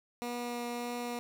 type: tone with vibrato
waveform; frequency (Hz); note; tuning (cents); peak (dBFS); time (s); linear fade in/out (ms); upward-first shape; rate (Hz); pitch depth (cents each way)
15% pulse; 240.8; B3; -44; -29; 0.22-1.19; 0; triangle; 1.7; 9
effects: none